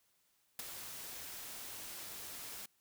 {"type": "noise with ADSR envelope", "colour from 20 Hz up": "white", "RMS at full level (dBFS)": -38, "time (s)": [0.59, 2.66], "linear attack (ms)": 3, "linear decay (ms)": 15, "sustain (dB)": -9, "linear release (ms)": 6, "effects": ["white hiss -75 dBFS RMS until 2.8 s"]}